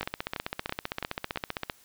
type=two click trains; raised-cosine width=0.3 ms; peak=-14 / -15 dBFS; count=27 / 5; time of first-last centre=0.01-1.698 / 0.03-1.359 s; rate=15.4 / 3.01 Hz; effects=white hiss -59 dBFS RMS until 1.84 s